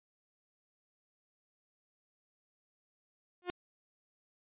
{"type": "tone with exponential growth", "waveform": "sawtooth", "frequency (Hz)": 356.9, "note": "F4", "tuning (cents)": 38, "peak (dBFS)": -26, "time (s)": [3.42, 3.5], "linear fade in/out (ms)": 0, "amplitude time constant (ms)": 16, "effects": ["resampled to 8000 Hz"]}